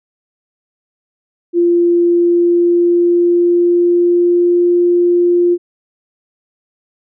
sine tone with pitch glide, 345.7 to 350.3 Hz, F4 to F4, -18 to +5 cents, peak -8 dBFS, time 1.53-5.58 s, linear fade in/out 50 ms, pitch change +23 cents, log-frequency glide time 2.02-4.67 s, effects none

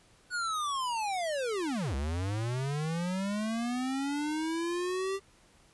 square linear two-way sweep, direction down then up, 1480 to 65.41 to 394.9 Hz, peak -31 dBFS, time 0.3-5.2 s, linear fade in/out 50 ms, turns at 1.95 s, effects pink hiss -62 dBFS RMS until 5.73 s + resampled to 24000 Hz

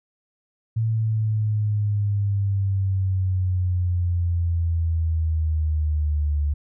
sine exponential sweep, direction down, 113 to 72.7 Hz, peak -19 dBFS, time 0.76-6.54 s, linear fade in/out 10 ms, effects none

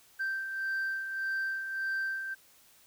sine beating tone pair, 1563 / 1564.7 Hz, G6 / G6, -6 / -4 cents, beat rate 1.7 Hz, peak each -38 / -30 dBFS, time 0.19-2.35 s, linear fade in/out 20 ms, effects tanh soft clip ceiling -28 dBFS + white hiss -61 dBFS RMS until 2.86 s

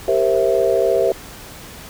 sine chord, C dominant seventh, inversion second, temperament equal with one note detuned, 392 / 466.2 / 529.6 / 659.3 Hz, G4 / Bb4 / C5 / E5, 0 / 0 / +21 / 0 cents, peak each -19 dBFS, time 0.08-1.12 s, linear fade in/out 2 ms, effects pink hiss -37 dBFS RMS until 1.89 s

